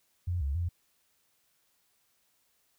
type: tone with pitch steps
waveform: sine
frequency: 88.3 / 69.6 / 86.4 Hz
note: F2 / C#2 / F2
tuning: +20 / +8 / -18 cents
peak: -28 dBFS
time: 0.27-0.69 s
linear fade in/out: 10 ms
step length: 140 ms
effects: white hiss -72 dBFS RMS until 2.78 s